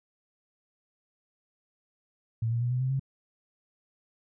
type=tone with pitch steps; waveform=sine; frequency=113.6 / 117.54 / 121.61 / 125.83 / 130.19 / 134.7 Hz; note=A#2 / A#2 / B2 / B2 / C3 / C#3; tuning=-44 / +15 / -26 / +33 / -8 / -49 cents; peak=-25 dBFS; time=2.42-2.996 s; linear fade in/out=5 ms; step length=96 ms; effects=none